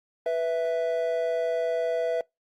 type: tone pair together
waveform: triangle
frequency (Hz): 493.9 / 659.3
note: B4 / E5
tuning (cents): 0 / 0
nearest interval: perfect fourth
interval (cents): 500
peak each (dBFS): -25 / -24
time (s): 0.26-2.21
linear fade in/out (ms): 2
effects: noise-tail reverb RT60 0.2 s tail -26 dB re dry + Opus 32 kbps